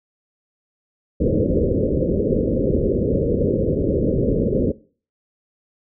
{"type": "low-pass noise", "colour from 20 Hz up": "white", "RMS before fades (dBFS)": -19, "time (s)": [1.2, 4.72], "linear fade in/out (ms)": 10, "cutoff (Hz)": 550, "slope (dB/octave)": 96, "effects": ["noise-tail reverb RT60 0.4 s tail -19 dB re dry"]}